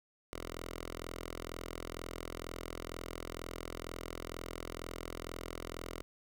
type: tone with notch filter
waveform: 5% pulse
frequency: 42.12 Hz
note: E1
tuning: 38 cents sharp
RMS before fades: -44 dBFS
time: 0.33-6.02 s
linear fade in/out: 0 ms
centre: 160 Hz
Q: 0.58
effects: none